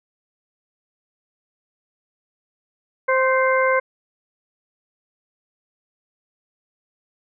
harmonic tone with a mistuned harmonic, 523.3 Hz, C5, in tune, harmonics 1 / 2 / 3 / 4, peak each -18 / -21 / -23 / -24 dBFS, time 3.08-3.8 s, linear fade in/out 10 ms, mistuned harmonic 3, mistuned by -26 cents, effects none

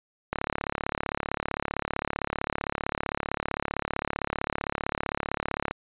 click train, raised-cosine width 0.5 ms, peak -12 dBFS, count 192, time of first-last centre 0.33-5.71 s, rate 35.5 Hz, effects resampled to 8000 Hz

